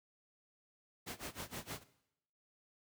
pink noise with tremolo, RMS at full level -42 dBFS, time 1.06-1.84 s, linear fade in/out 20 ms, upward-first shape sine, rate 6.4 Hz, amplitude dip 95%, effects noise-tail reverb RT60 0.8 s tail -18 dB re dry + high-pass 80 Hz 12 dB/octave

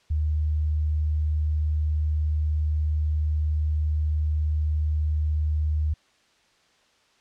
sine tone, 76.4 Hz, D#2, 31 cents flat, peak -21 dBFS, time 0.1-5.94 s, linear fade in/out 10 ms, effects white hiss -62 dBFS RMS until 7.2 s + low-pass 5000 Hz 12 dB/octave

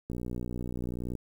click train, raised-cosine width 3 ms, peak -23 dBFS, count 65, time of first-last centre 0.1-1.153 s, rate 60.8 Hz, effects 9-bit

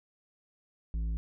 sine tone with tanh clipping, 55.1 Hz, A1, 3 cents sharp, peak -31 dBFS, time 0.94-1.17 s, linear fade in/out 0 ms, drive 8 dB, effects none

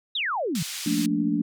sine exponential sweep, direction down, 3951 to 140.8 Hz, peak -24 dBFS, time 0.15-0.63 s, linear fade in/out 5 ms
pink band-pass noise, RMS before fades -34 dBFS, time 0.55-1.06 s, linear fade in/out 2 ms, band 3100 to 10000 Hz, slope 12 dB/octave
sine chord, Bb major seventh, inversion second, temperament just, 174.81 / 218.5 / 233.1 / 291.4 Hz, F3 / A3 / Bb3 / D4, +2 / -12 / 0 / -13 cents, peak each -29 / -27 / -30 / -24 dBFS, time 0.86-1.42 s, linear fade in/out 5 ms
effects none

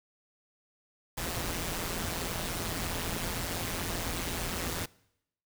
pink noise with amplitude modulation, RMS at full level -31 dBFS, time 1.17-4.86 s, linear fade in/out 10 ms, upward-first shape sine, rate 171 Hz, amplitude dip 75%, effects noise-tail reverb RT60 0.8 s tail -23 dB re dry

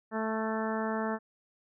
harmonic tone with a mistuned harmonic, 220 Hz, A3, in tune, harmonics 1 / 2 / 3 / 4 / 5 / 6 / 7 / 8, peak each -33 / -36 / -37 / -38 / -41 / -41 / -44 / -42 dBFS, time 0.11-1.19 s, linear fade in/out 50 ms, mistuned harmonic 6, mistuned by +16 cents, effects none

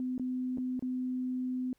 sine tone with dropouts, 254 Hz, B3, 49 cents sharp, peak -31 dBFS, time 0-1.73 s, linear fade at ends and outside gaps 1 ms, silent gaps 0.18-0.196 / 0.574-0.582 / 0.794-0.824 s, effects pink hiss -74 dBFS RMS until 1.78 s

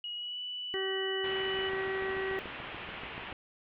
sine tone with pitch glide, 2900 to 2966 Hz, F#7 to F#7, -35 to +4 cents, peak -36 dBFS, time 0.04-1.69 s, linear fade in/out 2 ms, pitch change +39 cents, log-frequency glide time 0.15-0.39 s
harmonic tone, 383.5 Hz, G4, 38 cents flat, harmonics 1 / 2 / 3 / 4 / 5, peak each -33 / -45 / -46 / -45 / -38 dBFS, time 0.74-2.39 s, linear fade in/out 0 ms
white low-pass noise, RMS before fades -43 dBFS, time 1.24-3.33 s, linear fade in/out 2 ms, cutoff 3100 Hz, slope 48 dB/octave
click train, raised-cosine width 2 ms, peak -32 dBFS, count 13, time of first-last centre 1.59-3.324 s, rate 6.92 Hz
effects none

